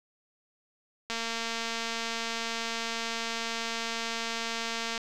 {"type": "click train", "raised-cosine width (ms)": 0.2, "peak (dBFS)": -16, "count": 889, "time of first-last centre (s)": [1.1, 4.978], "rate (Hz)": 229, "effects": []}